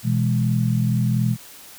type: chord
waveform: sine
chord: E major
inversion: second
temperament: equal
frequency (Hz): 123.47 / 164.81 / 207.7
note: B2 / E3 / G#3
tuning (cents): 0 / 0 / 0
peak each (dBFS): -19 / -24 / -23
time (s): 0.03-1.37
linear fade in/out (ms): 50
effects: white hiss -43 dBFS RMS until 1.78 s